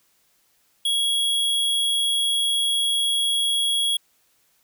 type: tone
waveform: square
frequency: 3322 Hz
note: G#7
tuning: in tune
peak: -20 dBFS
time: 0.85-3.97 s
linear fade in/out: 5 ms
effects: white hiss -64 dBFS RMS until 4.63 s